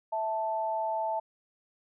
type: tone pair together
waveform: sine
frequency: 655.3 / 880 Hz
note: E5 / A5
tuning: -10 / 0 cents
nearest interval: perfect fourth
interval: 510 cents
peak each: -32 / -30 dBFS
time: 0.12-1.2 s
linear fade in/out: 10 ms
effects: none